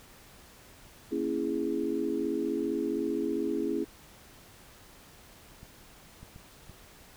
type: chord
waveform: sine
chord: A# half-diminished seventh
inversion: none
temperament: equal with one note detuned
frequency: 233.1 / 277.2 / 332.5 / 415.3 Hz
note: A#3 / C#4 / E4 / G#4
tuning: 0 / 0 / +15 / 0 cents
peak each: -37 / -33 / -32 / -33 dBFS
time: 1.11-3.85 s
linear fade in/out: 20 ms
type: clicks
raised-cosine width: 5 ms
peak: -35 dBFS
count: 4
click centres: 5.631 / 6.23 / 6.361 / 6.696 s
effects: pink hiss -54 dBFS RMS until 7.16 s